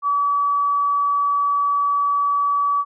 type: tone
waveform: sine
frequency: 1144 Hz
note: D6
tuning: 46 cents flat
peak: -16 dBFS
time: 0.02-2.85 s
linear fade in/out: 50 ms
effects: none